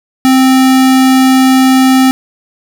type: tone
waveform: square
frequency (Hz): 261.6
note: C4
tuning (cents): 0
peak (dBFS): -5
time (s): 0.25-2.11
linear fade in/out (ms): 0
effects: none